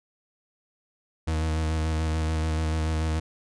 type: tone with vibrato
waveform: 40% pulse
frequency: 79.1 Hz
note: D#2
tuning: 29 cents sharp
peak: -23 dBFS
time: 1.27-3.2 s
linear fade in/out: 10 ms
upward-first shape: square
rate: 6.9 Hz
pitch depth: 19 cents each way
effects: resampled to 22050 Hz